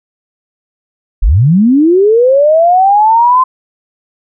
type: linear sweep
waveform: sine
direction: up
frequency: 31.2 to 1043 Hz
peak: -4 dBFS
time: 1.22-3.44 s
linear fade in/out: 10 ms
effects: none